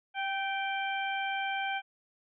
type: harmonic tone with a mistuned harmonic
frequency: 784 Hz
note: G5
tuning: in tune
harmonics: 1 / 2 / 3 / 4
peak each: -33 / -36 / -37 / -41 dBFS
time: 0.14-1.82 s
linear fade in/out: 50 ms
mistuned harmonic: 2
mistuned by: -22 cents
effects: none